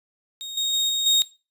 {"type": "tone with level steps", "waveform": "35% pulse", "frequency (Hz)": 3729, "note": "A#7", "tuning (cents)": 0, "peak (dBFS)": [-29, -19, -17, -19, -13], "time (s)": [0.41, 1.22], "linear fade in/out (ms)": 0, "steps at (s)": [0.57, 0.73, 0.89, 1.06], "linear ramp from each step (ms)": 5, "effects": ["noise-tail reverb RT60 0.3 s tail -20 dB re dry", "resampled to 32000 Hz"]}